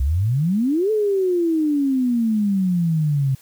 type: exponential two-way sweep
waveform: sine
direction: up then down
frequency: 61.9 to 440 to 131.2 Hz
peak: -16 dBFS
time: 0-3.35 s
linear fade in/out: 5 ms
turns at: 0.91 s
effects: white hiss -51 dBFS RMS until 3.41 s